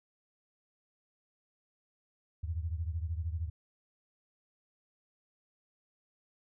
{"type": "beating tone pair", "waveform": "sine", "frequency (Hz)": [79.3, 92.3], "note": ["D#2", "F#2"], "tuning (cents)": [33, -4], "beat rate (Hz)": 13, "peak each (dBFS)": [-34, -38], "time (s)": [2.43, 3.5], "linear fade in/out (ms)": 10, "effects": []}